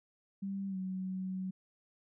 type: tone with pitch glide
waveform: sine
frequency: 196 to 187.37 Hz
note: G3 to F#3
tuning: 0 to +22 cents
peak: -35 dBFS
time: 0.42-1.51 s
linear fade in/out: 10 ms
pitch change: -78 cents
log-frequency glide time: 0.68-0.77 s
effects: none